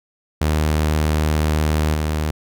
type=tone with level steps; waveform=sawtooth; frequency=76.9 Hz; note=D#2; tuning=20 cents flat; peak=-12 / -15 dBFS; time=0.41-2.31 s; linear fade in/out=5 ms; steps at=1.94 s; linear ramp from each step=2 ms; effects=none